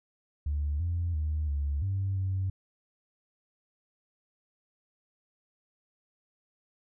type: tone with pitch steps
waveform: sine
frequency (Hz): 73.2 / 85.8 / 76.6 / 71.5 / 97 / 95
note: D2 / F2 / D#2 / D2 / G2 / F#2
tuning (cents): -5 / -30 / -27 / -46 / -18 / +46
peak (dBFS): -26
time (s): 0.46-2.5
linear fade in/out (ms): 5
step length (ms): 340
effects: tanh soft clip ceiling -23 dBFS